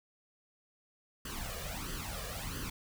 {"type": "noise with flanger", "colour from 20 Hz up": "pink", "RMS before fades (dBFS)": -40, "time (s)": [1.25, 2.7], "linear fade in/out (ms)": 5, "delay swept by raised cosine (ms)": [0.64, 1.74], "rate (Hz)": 1.5, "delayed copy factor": 0.75, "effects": []}